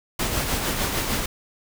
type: noise with tremolo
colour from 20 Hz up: pink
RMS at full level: -23 dBFS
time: 0.19-1.26 s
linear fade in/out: 5 ms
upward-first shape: triangle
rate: 6.6 Hz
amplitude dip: 45%
effects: none